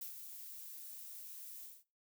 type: noise with ADSR envelope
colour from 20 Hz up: violet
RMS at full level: -44 dBFS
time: 0.01-1.84 s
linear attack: 5 ms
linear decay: 110 ms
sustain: -6 dB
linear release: 210 ms
effects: noise-tail reverb RT60 0.3 s tail -20 dB re dry